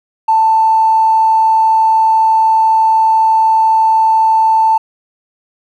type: tone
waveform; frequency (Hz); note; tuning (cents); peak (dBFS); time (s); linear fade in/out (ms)
triangle; 886; A5; +12; -3; 0.28-4.78; 10
effects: tanh soft clip ceiling -5 dBFS